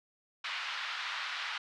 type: band-pass noise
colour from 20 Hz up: pink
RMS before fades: -38 dBFS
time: 0.44-1.58 s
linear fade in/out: 5 ms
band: 1100 to 4100 Hz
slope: 24 dB/octave
effects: none